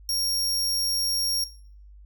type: tone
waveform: sawtooth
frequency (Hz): 5570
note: F8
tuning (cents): -5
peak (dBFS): -21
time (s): 0.09-1.44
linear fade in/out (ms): 2
effects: noise-tail reverb RT60 0.5 s tail -18 dB re dry + added 50 Hz sine -45 dBFS peak until 2.05 s